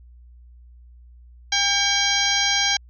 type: harmonic tone with a mistuned harmonic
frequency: 802 Hz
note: G5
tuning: 39 cents sharp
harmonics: 1 / 2 / 3 / 4 / 5 / 6 / 7 / 8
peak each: -28 / -26 / -26 / -24 / -26 / -28 / -25 / -29 dBFS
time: 1.52-2.77 s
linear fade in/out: 5 ms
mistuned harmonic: 3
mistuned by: -97 cents
effects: added 60 Hz sine -44 dBFS peak until 2.89 s